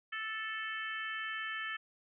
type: harmonic tone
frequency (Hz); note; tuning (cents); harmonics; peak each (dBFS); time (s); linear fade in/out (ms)
439.3; A4; -3; 3 / 4 / 5 / 6 / 7; -43 / -39 / -46 / -47 / -46; 0.12-1.77; 10
effects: none

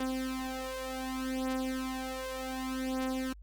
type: beating tone pair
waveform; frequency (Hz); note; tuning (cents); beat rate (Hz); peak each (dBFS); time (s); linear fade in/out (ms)
sawtooth; 260 / 260.66; C4 / C4; -11 / -6; 0.66; -33 / -32; 0-3.33; 5
effects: added 50 Hz sine -48 dBFS peak until 3.42 s + Opus 24 kbps

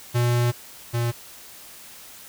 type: tone pair in turn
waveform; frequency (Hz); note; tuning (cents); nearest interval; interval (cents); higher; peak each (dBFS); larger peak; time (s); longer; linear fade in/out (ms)
square; 120.6 / 118.53; B2 / A#2; -41 / +29; unison; 30; first; -19 / -22; first; 0.14-0.52 / 0.93-1.12; first; 20
effects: white hiss -44 dBFS RMS until 2.28 s

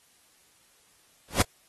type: noise with exponential growth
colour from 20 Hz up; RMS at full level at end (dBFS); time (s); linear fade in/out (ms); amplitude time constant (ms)
pink; -17; 1.28-1.42; 5; 29
effects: white hiss -62 dBFS RMS until 1.68 s + AAC 32 kbps

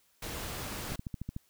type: noise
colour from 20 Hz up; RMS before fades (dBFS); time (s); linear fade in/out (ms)
pink; -39; 0.22-0.96; 5
type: click train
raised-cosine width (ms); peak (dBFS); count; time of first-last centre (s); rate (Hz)
5; -24; 7; 0.92-1.364; 13.5
effects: white hiss -69 dBFS RMS until 1.49 s

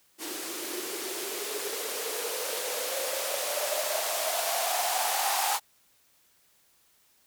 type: noise with band-pass filter sweep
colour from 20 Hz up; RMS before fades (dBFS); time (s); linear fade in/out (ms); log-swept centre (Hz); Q
violet; -31; 0.18-5.6; 50; 320 to 830; 8.8
effects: white hiss -65 dBFS RMS until 7.26 s

